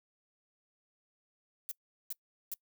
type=noise bursts; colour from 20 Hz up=violet; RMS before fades=-38 dBFS; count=3; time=1.69-2.539 s; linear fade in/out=0 ms; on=23 ms; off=390 ms; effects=noise-tail reverb RT60 0.1 s tail -24 dB re dry